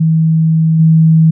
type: tone with level steps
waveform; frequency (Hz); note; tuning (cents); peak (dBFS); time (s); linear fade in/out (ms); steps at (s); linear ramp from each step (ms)
sine; 160.7; E3; -44; -7 / -4; 0-1.31; 10; 0.79; 10
effects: none